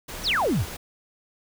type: noise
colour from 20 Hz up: pink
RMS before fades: -36 dBFS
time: 0.08-0.77 s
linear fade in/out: 10 ms
type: exponential sweep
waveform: sine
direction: down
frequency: 6450 to 61.1 Hz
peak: -20 dBFS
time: 0.23-0.66 s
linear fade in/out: 50 ms
effects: none